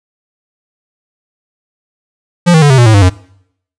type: tone with pitch steps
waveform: square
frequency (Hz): 174.61 / 159.2 / 145.14 / 132.33 / 120.65 / 110 / 100.29 / 91.43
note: F3 / D#3 / D3 / C3 / B2 / A2 / G2 / F#2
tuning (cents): 0 / +40 / -20 / +20 / -40 / 0 / +40 / -20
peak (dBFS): -4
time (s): 2.46-3.1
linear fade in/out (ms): 20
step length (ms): 80
effects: noise-tail reverb RT60 0.7 s tail -22 dB re dry + resampled to 22050 Hz